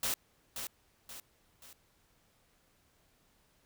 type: noise with echo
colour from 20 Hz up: white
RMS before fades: -33 dBFS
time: 0.03-0.14 s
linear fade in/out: 2 ms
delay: 530 ms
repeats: 3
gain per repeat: -7 dB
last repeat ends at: 1.73 s
effects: pink hiss -70 dBFS RMS until 3.65 s